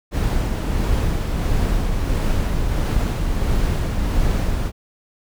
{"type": "noise with tremolo", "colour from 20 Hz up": "brown", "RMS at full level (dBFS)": -18, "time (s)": [0.11, 4.72], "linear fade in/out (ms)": 50, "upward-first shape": "sine", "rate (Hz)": 1.5, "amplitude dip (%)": 30, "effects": []}